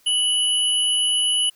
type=tone pair together; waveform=sine; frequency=2960 / 10548 Hz; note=F#7 / E9; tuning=0 / 0 cents; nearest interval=octave + minor seventh; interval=2200 cents; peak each=-18 / -24 dBFS; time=0.06-1.5 s; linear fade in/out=10 ms; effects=white hiss -58 dBFS RMS until 1.55 s